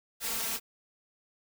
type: noise with comb filter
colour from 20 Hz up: white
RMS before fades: -33 dBFS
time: 0.2-0.6 s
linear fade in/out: 50 ms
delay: 4.4 ms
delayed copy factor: +0.85
effects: none